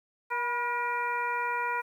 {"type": "harmonic tone with a mistuned harmonic", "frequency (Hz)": 477.1, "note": "A#4", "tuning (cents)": 40, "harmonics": [1, 2, 3, 4, 5], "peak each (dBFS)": [-39, -30, -34, -38, -37], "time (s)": [0.3, 1.82], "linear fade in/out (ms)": 20, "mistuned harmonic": 2, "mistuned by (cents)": 37, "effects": ["10-bit"]}